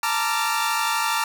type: chord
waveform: sawtooth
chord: Bb major seventh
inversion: third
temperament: equal with one note detuned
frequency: 880 / 932.3 / 1174.7 / 1374.5 Hz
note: A5 / Bb5 / D6 / F6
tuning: 0 / 0 / 0 / -28 cents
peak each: -23 dBFS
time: 0.03-1.24 s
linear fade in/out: 2 ms
effects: none